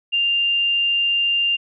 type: tone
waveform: sine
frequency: 2794 Hz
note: F7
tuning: in tune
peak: -16 dBFS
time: 0.12-1.57 s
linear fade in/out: 20 ms
effects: none